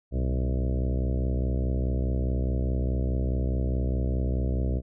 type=harmonic tone with a mistuned harmonic; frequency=64.8 Hz; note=C2; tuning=16 cents flat; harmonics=1 / 2 / 3 / 4 / 5 / 6 / 7 / 8 / 9 / 10; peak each=-25 / -31 / -35 / -37 / -39 / -41 / -42 / -43 / -44 / -45 dBFS; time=0.11-4.82 s; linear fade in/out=50 ms; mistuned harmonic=2; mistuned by=-94 cents; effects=none